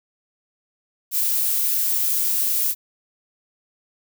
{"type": "noise", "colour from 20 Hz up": "violet", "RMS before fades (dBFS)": -21, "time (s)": [1.11, 2.75], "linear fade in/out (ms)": 50, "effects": []}